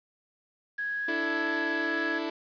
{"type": "tone with pitch glide", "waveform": "sine", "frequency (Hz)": [1661.2, 1670.8], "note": ["G#6", "G#6"], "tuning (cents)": [0, 10], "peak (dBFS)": -29, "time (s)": [0.78, 2.19], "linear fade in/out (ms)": 10, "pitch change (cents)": 10, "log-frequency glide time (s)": [1, 1.13]}
{"type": "chord", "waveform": "sawtooth", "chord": "D suspended second", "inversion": "none", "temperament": "equal", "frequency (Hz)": [293.7, 329.6, 440], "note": ["D4", "E4", "A4"], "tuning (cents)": [0, 0, 0], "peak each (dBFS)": [-32, -28, -34], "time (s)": [1.08, 2.3], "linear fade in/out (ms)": 5}
{"effects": ["resampled to 11025 Hz", "9-bit"]}